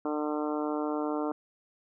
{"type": "harmonic tone", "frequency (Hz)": 150.4, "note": "D3", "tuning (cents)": 42, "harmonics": [2, 3, 4, 5, 6, 7, 8, 9], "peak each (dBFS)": [-31, -35, -37, -39, -41, -42, -43, -44], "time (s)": [0.05, 1.32], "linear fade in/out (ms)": 2, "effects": []}